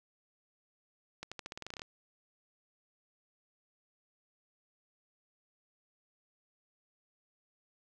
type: accelerating click train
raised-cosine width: 0.2 ms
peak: -24 dBFS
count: 13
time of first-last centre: 1.23-1.819 s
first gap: 86 ms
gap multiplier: 0.89
effects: none